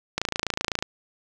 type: click train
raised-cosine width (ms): 0.2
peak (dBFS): -7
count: 19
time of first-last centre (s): 0.18-0.825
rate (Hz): 27.9
effects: none